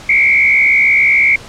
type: tone with frequency modulation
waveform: sine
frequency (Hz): 2217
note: C#7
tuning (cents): 0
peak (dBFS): -7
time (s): 0.09-1.36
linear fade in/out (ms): 5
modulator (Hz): 67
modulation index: 1.7
effects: pink hiss -34 dBFS RMS until 1.48 s + low-pass 7000 Hz 12 dB/octave